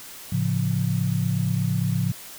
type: chord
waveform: sine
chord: A augmented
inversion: none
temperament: equal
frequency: 110 / 138.59 / 174.61 Hz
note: A2 / C#3 / E#3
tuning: 0 / 0 / 0 cents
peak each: -25 dBFS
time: 0.32-2.12 s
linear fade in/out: 5 ms
effects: white hiss -41 dBFS RMS until 2.38 s